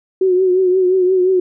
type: tone with vibrato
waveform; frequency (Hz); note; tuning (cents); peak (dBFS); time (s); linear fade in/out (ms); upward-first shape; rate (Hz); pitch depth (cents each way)
sine; 370; F#4; 0; -10; 0.21-1.4; 5; triangle; 5.7; 58
effects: none